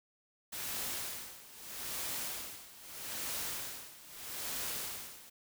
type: noise with tremolo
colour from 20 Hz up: white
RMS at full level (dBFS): -38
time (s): 0.52-5.3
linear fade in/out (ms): 10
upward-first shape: sine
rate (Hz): 0.79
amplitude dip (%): 85
effects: none